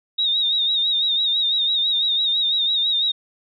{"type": "tone with vibrato", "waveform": "sine", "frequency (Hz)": 3736, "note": "A#7", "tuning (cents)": 3, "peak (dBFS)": -17, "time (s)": [0.18, 3.12], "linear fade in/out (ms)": 10, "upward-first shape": "sine", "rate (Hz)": 6, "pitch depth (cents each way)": 65, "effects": []}